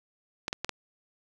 clicks, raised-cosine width 0.2 ms, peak -13 dBFS, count 4, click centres 0.481 / 0.529 / 0.646 / 0.693 s, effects none

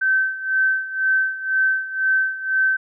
sine tone with tremolo, 1543 Hz, G6, 28 cents flat, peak -14 dBFS, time 0.01-2.77 s, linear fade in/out 10 ms, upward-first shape sine, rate 2 Hz, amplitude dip 80%, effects none

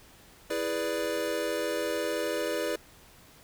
square chord, E dominant seventh, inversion none, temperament equal, 329.6 / 415.3 / 493.9 / 587.3 Hz, E4 / G#4 / B4 / D5, 0 / 0 / 0 / 0 cents, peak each -36 / -36 / -34 / -34 dBFS, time 0.5-2.76 s, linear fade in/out 5 ms, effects pink hiss -55 dBFS RMS until 3.43 s

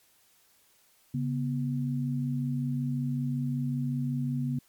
sine tone pair together, 139.04 / 244.4 Hz, C#3 / B3, +6 / -18 cents, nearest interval minor seventh, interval 976 cents, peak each -29 / -31 dBFS, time 1.14-4.59 s, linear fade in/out 5 ms, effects white hiss -64 dBFS RMS until 4.68 s + MP3 96 kbps

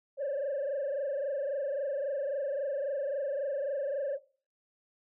sine tone with frequency modulation, 560 Hz, C#5, 18 cents sharp, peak -28 dBFS, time 0.17-4.19 s, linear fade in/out 50 ms, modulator 23.7 Hz, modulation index 1.4, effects noise-tail reverb RT60 0.4 s tail -20 dB re dry + tanh soft clip ceiling -28 dBFS

